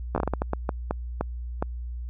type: slowing click train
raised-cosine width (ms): 1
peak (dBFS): -11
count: 13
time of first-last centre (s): 0.15-1.625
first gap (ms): 12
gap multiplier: 1.38
effects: added 60 Hz sine -31 dBFS peak until 2.09 s